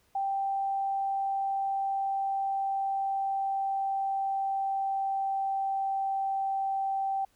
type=tone with pitch glide; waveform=sine; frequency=784 to 779 Hz; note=G5 to G5; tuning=0 to -11 cents; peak=-27 dBFS; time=0.15-7.25 s; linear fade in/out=5 ms; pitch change=-11 cents; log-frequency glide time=0.6-6.66 s; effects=pink hiss -68 dBFS RMS until 7.35 s